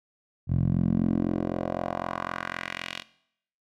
10% pulse tone with band-pass filter sweep, 43.92 Hz, F1, 11 cents sharp, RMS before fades -28 dBFS, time 0.47-3.04 s, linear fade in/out 50 ms, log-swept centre 110 to 3300 Hz, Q 1.9, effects noise-tail reverb RT60 0.7 s tail -19 dB re dry

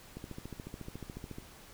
click train, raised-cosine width 3 ms, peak -29 dBFS, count 18, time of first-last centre 0.17-1.384 s, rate 14 Hz, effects pink hiss -54 dBFS RMS until 1.73 s

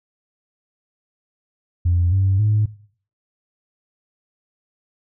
sine tone with pitch steps, 87.31 / 96.32 / 106.26 Hz, F2 / G2 / G#2, 0 / -30 / +40 cents, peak -13 dBFS, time 1.85-2.66 s, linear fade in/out 10 ms, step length 270 ms, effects noise-tail reverb RT60 0.5 s tail -18 dB re dry + tanh soft clip ceiling -10 dBFS

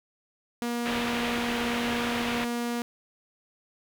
sawtooth tone, 238.2 Hz, A#3, 38 cents sharp, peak -24 dBFS, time 0.62-2.82 s, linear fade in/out 0 ms
white low-pass noise, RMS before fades -33 dBFS, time 0.85-2.45 s, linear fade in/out 10 ms, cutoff 3200 Hz, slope 24 dB/octave
effects none

